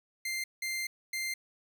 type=tone bursts at uneven times; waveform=sawtooth; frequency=2093 Hz; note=C7; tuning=in tune; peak=-29 dBFS; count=3; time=0.25-0.44 / 0.62-0.87 / 1.13-1.34 s; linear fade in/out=5 ms; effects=none